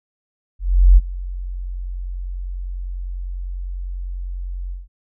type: tone with ADSR envelope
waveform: sine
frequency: 45.04 Hz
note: F#1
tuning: 46 cents flat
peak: -4 dBFS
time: 0.59-4.88 s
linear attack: 380 ms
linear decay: 31 ms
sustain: -20 dB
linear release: 170 ms
effects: none